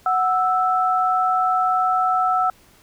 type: tone pair together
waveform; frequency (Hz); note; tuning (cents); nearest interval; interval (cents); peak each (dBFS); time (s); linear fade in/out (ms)
sine; 740 / 1318.5; F#5 / E6; 0 / 0; minor seventh; 1000; -19; 0.06-2.5; 2
effects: pink hiss -53 dBFS RMS until 2.82 s